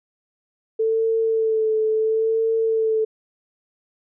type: tone with vibrato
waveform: sine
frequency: 442.8 Hz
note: A4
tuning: 11 cents sharp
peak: -17 dBFS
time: 0.79-3.05 s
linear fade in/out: 10 ms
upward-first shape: sine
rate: 0.73 Hz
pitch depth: 26 cents each way
effects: none